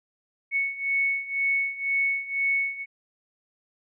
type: beating tone pair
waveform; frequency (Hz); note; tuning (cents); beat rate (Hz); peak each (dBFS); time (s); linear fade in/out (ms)
sine; 2212 / 2214; C#7 / C#7; -4 / -3; 2; -28 / -25; 0.51-2.86; 50
effects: none